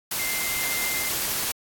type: tone in noise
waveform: sine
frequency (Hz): 2091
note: C7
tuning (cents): -2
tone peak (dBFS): -30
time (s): 0.19-1.09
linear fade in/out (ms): 5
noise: white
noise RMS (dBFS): -27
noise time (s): 0.11-1.52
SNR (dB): -6
effects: AAC 64 kbps